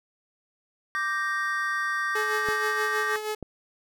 triangle chord, G minor, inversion second, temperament equal, 1174.7 / 1568 / 1864.7 Hz, D6 / G6 / Bb6, 0 / 0 / 0 cents, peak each -28 dBFS, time 0.95-3.16 s, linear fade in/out 0 ms
sawtooth tone with tremolo, 427.7 Hz, A4, 49 cents flat, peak -23 dBFS, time 2.15-3.35 s, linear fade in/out 5 ms, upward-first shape sine, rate 6.3 Hz, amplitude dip 55%
clicks, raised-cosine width 2 ms, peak -22 dBFS, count 2, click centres 2.487 / 3.427 s
effects none

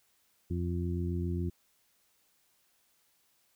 harmonic tone, 87.31 Hz, F2, in tune, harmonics 1 / 2 / 3 / 4, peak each -32 / -36 / -41 / -39 dBFS, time 0.5-1.5 s, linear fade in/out 10 ms, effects white hiss -71 dBFS RMS until 3.55 s

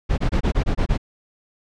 brown noise bursts, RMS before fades -18 dBFS, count 8, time 0.09-0.978 s, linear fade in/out 20 ms, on 90 ms, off 24 ms, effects low-pass 5000 Hz 12 dB/octave

